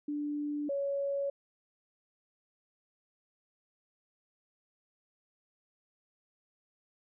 sine tone pair in turn, 293.8 / 559 Hz, D4 / C#5, +1 / +14 cents, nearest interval major seventh, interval 1113 cents, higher second, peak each -32 / -30 dBFS, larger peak second, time 0.08-0.69 / 0.69-1.3 s, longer neither, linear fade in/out 5 ms, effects none

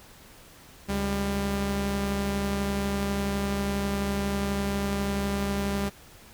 sawtooth tone pair together, 70.5 / 199.4 Hz, C#2 / G3, +30 / +30 cents, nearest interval octave + tritone, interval 1800 cents, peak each -28 / -23 dBFS, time 0.88-5.9 s, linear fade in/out 20 ms, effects pink hiss -51 dBFS RMS until 6.33 s

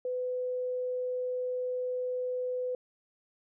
sine tone, 502 Hz, B4, 28 cents sharp, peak -30 dBFS, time 0.05-2.75 s, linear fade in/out 2 ms, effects none

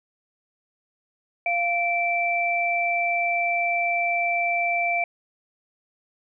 sine tone pair together, 694 / 2334 Hz, F5 / D7, -11 / -11 cents, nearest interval octave + major sixth, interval 2100 cents, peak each -24 / -23 dBFS, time 1.46-5.04 s, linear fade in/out 2 ms, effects none

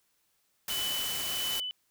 white noise, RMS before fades -35 dBFS, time 0.68-1.6 s, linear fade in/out 2 ms
sine tone with tremolo, 2996 Hz, F#7, 21 cents sharp, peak -31 dBFS, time 0.7-1.71 s, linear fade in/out 0 ms, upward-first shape sine, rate 1.5 Hz, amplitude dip 45%
effects white hiss -73 dBFS RMS until 1.9 s

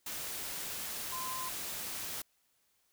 sine tone in noise, 1031 Hz, C6, 26 cents flat, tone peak -39 dBFS, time 1.12-1.49 s, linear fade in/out 5 ms, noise white, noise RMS -40 dBFS, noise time 0.06-2.22 s, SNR -2 dB, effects white hiss -74 dBFS RMS until 2.92 s

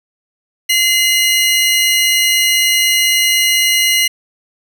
sawtooth tone pair together, 2064 / 2878 Hz, C7 / F#7, -24 / -49 cents, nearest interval tritone, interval 575 cents, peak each -10 dBFS, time 0.69-4.08 s, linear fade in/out 10 ms, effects none

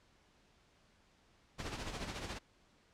pink noise with tremolo, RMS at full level -40 dBFS, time 1.58-2.39 s, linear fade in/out 20 ms, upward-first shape sine, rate 14 Hz, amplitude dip 55%, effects pink hiss -69 dBFS RMS until 2.93 s + low-pass 6000 Hz 12 dB/octave

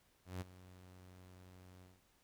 sawtooth tone with ADSR envelope, 91.6 Hz, F#2, 17 cents flat, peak -36 dBFS, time 0.25-2.02 s, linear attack 160 ms, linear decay 22 ms, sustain -17 dB, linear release 200 ms, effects pink hiss -73 dBFS RMS until 2.23 s

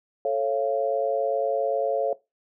sine chord, A augmented, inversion none, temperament just, 440 / 550 / 687.5 Hz, A4 / C#5 / E#5, 0 / -14 / -27 cents, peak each -27 / -24 / -28 dBFS, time 0.25-2.13 s, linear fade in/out 2 ms, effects noise-tail reverb RT60 0.2 s tail -18 dB re dry

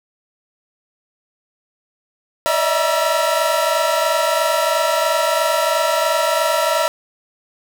45% pulse tone cluster, 583 / 631 / 654 / 956 / 1341 Hz, D5 / D#5 / E5 / A#5 / E6, -13 / +24 / -14 / +43 / +29 cents, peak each -22 dBFS, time 2.46-6.88 s, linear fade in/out 0 ms, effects none

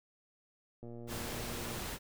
click train, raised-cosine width 2 ms, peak -35 dBFS, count 117, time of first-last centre 0.83-1.813 s, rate 118 Hz
pink noise, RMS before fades -41 dBFS, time 1.07-1.99 s, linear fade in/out 50 ms
effects none

